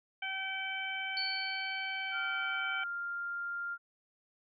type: harmonic tone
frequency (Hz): 769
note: G5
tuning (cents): -33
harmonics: 1 / 2 / 3 / 4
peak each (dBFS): -43 / -40 / -38 / -42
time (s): 0.22-2.84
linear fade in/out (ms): 5
type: tone with exponential decay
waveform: sine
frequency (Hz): 4464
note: C#8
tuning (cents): +11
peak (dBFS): -32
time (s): 1.17-2.6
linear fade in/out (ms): 1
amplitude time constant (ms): 310
type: tone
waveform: sine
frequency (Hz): 1396.9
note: F6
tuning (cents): 0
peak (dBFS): -35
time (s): 2.11-3.78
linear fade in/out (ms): 50
effects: none